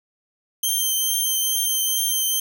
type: tone with vibrato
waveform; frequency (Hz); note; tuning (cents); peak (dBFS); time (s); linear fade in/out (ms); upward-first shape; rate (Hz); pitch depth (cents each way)
5% pulse; 3136; G7; 0; -12; 0.63-2.4; 5; triangle; 2.3; 19
effects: none